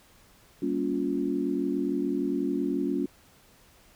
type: chord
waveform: sine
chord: G half-diminished seventh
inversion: none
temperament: just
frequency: 196 / 235.2 / 282.2 / 352.8 Hz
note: G3 / Bb3 / Db4 / F4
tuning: 0 / +16 / +31 / +18 cents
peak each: -34 / -33 / -28 / -31 dBFS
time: 0.62-3.06 s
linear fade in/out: 5 ms
effects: pink hiss -58 dBFS RMS until 3.95 s